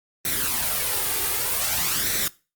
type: noise with flanger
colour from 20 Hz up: white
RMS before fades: -24 dBFS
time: 0.25-2.28 s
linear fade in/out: 2 ms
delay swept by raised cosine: 0.5 to 2.5 ms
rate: 0.53 Hz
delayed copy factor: +0.6
effects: noise-tail reverb RT60 0.3 s tail -20 dB re dry + Opus 32 kbps